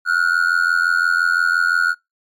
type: tone with amplitude modulation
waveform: triangle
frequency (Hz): 1442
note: F#6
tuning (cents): -45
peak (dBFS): -8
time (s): 0.05-1.95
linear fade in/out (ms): 50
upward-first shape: sine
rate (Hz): 85.8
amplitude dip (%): 90
effects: noise-tail reverb RT60 0.2 s tail -26 dB re dry + MP3 64 kbps